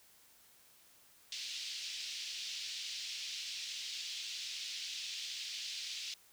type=band-pass noise; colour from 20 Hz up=white; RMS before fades=-43 dBFS; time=1.32-6.14 s; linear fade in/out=2 ms; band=2700 to 5300 Hz; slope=24 dB/octave; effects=white hiss -64 dBFS RMS until 6.32 s